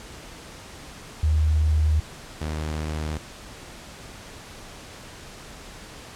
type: tone pair in turn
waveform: sine / sawtooth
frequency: 77.2 / 77.2 Hz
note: D#2 / D#2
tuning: -13 / -13 cents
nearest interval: unison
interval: 0 cents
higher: neither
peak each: -17 / -23 dBFS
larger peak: first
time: 1.23-2 / 2.41-3.18 s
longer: neither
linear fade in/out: 5 ms
effects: pink hiss -42 dBFS RMS until 6.15 s + low-pass 9000 Hz 12 dB/octave